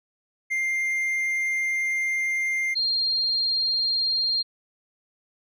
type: tone pair in turn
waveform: triangle / sine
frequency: 2103 / 4206 Hz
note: C7 / C8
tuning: +8 / +8 cents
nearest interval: octave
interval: 1200 cents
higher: second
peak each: -21 dBFS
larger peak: neither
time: 0.5-2.75 / 2.75-4.43 s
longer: first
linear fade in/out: 20 ms
effects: none